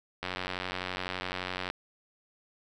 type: click train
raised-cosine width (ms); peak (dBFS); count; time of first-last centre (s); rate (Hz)
0.3; -17; 136; 0.23-1.701; 91.8
effects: none